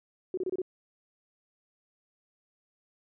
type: tone bursts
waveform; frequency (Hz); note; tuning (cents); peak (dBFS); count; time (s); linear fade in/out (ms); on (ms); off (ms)
sine; 369.9; F#4; 0; -28; 5; 0.34-0.618; 2; 34; 27
effects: none